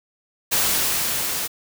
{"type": "noise with level ramp", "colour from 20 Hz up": "white", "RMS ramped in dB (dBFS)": [-19, -26], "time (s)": [0.51, 1.48], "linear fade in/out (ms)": 20, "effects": []}